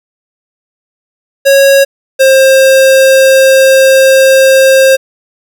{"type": "tone pair in turn", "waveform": "square", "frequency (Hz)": [550, 532.2], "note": ["C#5", "C5"], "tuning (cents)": [-14, 29], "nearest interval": "minor second", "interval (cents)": 57, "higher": "first", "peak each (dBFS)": -3, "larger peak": "neither", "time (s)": [[1.45, 1.85], [2.19, 4.97]], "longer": "second", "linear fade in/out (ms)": 20, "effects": []}